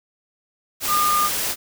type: tone in noise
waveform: sine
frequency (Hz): 1212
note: D#6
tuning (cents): -46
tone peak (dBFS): -17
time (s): 0.87-1.3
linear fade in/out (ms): 50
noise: white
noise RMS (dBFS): -24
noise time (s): 0.8-1.56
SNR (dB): +4
effects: none